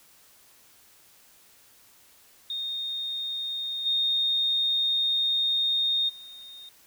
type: tone with level steps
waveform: sine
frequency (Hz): 3685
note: A#7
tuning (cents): -21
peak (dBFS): -29 / -22 / -42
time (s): 2.5-6.69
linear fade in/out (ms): 2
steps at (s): 3.85 / 6.08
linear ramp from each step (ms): 20
effects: white hiss -57 dBFS RMS until 6.86 s